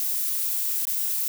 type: noise with dropouts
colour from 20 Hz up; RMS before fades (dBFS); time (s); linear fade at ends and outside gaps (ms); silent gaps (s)
violet; -26; 0-1.28; 1; 0.853-0.87
effects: none